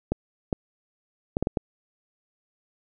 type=clicks; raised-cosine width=2 ms; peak=-10 dBFS; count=6; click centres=0.12 / 0.528 / 1.369 / 1.426 / 1.471 / 1.572 s; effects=none